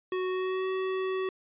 square tone with pitch glide, 370 to 377.3 Hz, F#4 to F#4, 0 to +34 cents, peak -29 dBFS, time 0.12-1.29 s, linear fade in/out 2 ms, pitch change +34 cents, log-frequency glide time 0.28-0.68 s, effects resampled to 8000 Hz

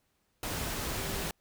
sine tone in noise, 392 Hz, G4, in tune, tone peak -43 dBFS, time 0.98-1.23 s, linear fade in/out 2 ms, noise pink, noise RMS -35 dBFS, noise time 0.43-1.31 s, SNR -11 dB, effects pink hiss -75 dBFS RMS until 1.4 s

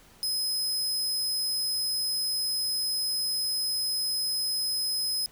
sawtooth tone, 5080 Hz, D#8, 35 cents sharp, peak -24 dBFS, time 0.23-5.26 s, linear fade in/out 0 ms, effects pink hiss -56 dBFS RMS until 5.31 s

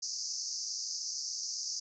white band-pass noise, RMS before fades -38 dBFS, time 0.02-1.8 s, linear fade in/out 10 ms, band 4700 to 6500 Hz, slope 96 dB/octave, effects none

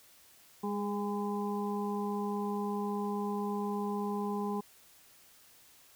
harmonic tone with a mistuned harmonic, 203.9 Hz, G#3, 32 cents flat, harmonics 1 / 2 / 4 / 5, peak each -34 / -37 / -40 / -41 dBFS, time 0.63-4.61 s, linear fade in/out 10 ms, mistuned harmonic 2, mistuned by +20 cents, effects white hiss -60 dBFS RMS until 5.95 s

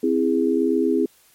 sine chord, C augmented, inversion none, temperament equal with one note detuned, 261.6 / 329.6 / 411 Hz, C4 / E4 / G#4, 0 / 0 / -18 cents, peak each -21 dBFS, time 0.03-1.06 s, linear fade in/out 5 ms, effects white hiss -56 dBFS RMS until 1.34 s + MP3 64 kbps

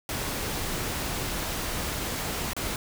pink noise with dropouts, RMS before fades -31 dBFS, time 0.09-2.76 s, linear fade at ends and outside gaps 1 ms, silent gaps 2.533-2.565 s, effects none

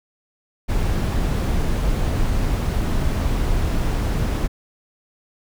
brown noise, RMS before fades -20 dBFS, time 0.68-4.48 s, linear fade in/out 20 ms, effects none

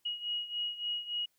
sine beating tone pair, 2895 / 2898.5 Hz, F#7 / F#7, -38 / -36 cents, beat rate 3.5 Hz, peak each -35 / -39 dBFS, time 0.05-1.26 s, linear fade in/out 10 ms, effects white hiss -75 dBFS RMS until 1.38 s

